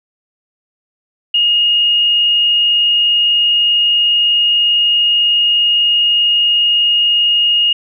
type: tone with frequency modulation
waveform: sine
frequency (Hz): 2858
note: F7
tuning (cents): +39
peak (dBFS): -9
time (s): 1.34-7.73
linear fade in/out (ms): 5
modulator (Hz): 43.2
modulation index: 0.38
effects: none